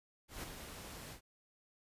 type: noise with ADSR envelope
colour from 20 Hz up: pink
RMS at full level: -43 dBFS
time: 0.28-1.21 s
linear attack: 150 ms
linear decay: 14 ms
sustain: -6 dB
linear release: 91 ms
effects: resampled to 32000 Hz